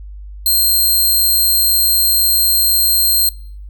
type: tone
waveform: 5% pulse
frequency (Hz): 4186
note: C8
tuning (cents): 0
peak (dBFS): -4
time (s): 0.46-3.29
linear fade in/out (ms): 2
effects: noise-tail reverb RT60 0.6 s tail -25 dB re dry + added 50 Hz sine -29 dBFS peak until 3.69 s